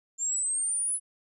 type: exponential sweep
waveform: sine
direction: up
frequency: 7260 to 10210 Hz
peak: -26 dBFS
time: 0.18-1 s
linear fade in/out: 50 ms
effects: none